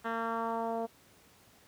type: tone with low-pass filter sweep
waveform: 10% pulse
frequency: 228.4 Hz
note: A#3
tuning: 35 cents flat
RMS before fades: -34 dBFS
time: 0.04-0.87 s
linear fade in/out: 20 ms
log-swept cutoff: 1900 to 620 Hz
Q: 2
effects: pink hiss -61 dBFS RMS until 1.67 s + high-pass 80 Hz 12 dB/octave